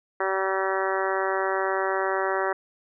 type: harmonic tone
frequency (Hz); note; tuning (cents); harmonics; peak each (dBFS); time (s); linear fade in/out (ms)
191.6; G3; -39; 2 / 3 / 4 / 5 / 6 / 7 / 8 / 9 / 10; -28 / -30 / -31 / -32 / -33 / -33 / -34 / -35 / -35; 0.2-2.53; 5
effects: none